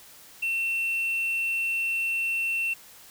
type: tone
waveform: triangle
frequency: 2700 Hz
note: E7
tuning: 41 cents sharp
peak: -23 dBFS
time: 0.42-2.74 s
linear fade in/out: 10 ms
effects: white hiss -50 dBFS RMS until 3.1 s